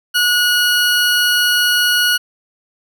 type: tone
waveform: 20% pulse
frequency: 1455 Hz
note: F#6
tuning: 29 cents flat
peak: -7 dBFS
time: 0.14-2.18 s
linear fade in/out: 20 ms
effects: none